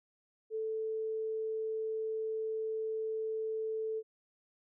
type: tone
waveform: sine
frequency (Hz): 440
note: A4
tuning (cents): 0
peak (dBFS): -33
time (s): 0.5-4.03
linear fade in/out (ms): 50
effects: none

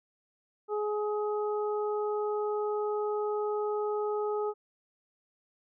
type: harmonic tone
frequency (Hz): 420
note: G#4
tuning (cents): +19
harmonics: 1 / 2 / 3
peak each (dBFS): -29 / -37 / -39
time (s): 0.68-4.54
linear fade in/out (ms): 50
effects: none

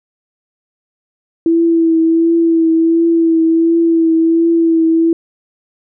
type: tone with vibrato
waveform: sine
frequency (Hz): 329.7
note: E4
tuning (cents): 0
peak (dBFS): -8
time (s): 1.46-5.13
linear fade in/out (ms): 2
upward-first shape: triangle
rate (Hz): 1.4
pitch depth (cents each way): 30
effects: none

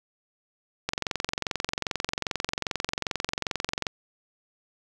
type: click train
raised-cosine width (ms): 0.2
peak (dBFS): -9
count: 68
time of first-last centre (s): 0.89-3.868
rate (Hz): 22.5
effects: none

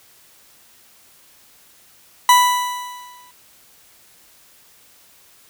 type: tone with exponential decay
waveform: 40% pulse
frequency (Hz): 987.8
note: B5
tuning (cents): 0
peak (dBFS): -6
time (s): 2.29-3.31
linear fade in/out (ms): 2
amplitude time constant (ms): 220
effects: white hiss -51 dBFS RMS until 5.49 s

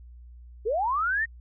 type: linear sweep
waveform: sine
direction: up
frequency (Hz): 390 to 1883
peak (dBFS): -23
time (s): 0.65-1.26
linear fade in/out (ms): 20
effects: added 60 Hz sine -44 dBFS peak until 1.4 s

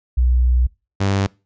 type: tone pair in turn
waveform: sine / sawtooth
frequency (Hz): 61.74 / 98.24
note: B1 / G2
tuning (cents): 0 / +4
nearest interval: minor sixth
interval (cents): 804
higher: second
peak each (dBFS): -12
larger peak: neither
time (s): 0.17-0.67 / 1-1.27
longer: first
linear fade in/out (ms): 10
effects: noise-tail reverb RT60 0.3 s tail -24 dB re dry + resampled to 16000 Hz

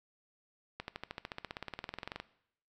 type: accelerating click train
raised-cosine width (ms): 0.3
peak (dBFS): -23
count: 25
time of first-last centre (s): 0.8-2.2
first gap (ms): 81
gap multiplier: 0.97
effects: noise-tail reverb RT60 0.7 s tail -18 dB re dry

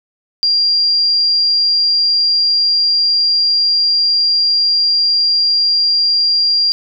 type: tone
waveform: sine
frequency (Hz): 4773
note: D8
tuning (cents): +27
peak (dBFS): -10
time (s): 0.43-6.72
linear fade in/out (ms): 0
effects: none

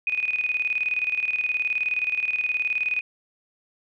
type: tone with tremolo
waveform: sine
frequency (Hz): 2489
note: D#7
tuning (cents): 0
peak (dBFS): -20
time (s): 0.07-3.01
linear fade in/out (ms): 2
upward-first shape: square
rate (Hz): 19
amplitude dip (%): 65
effects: none

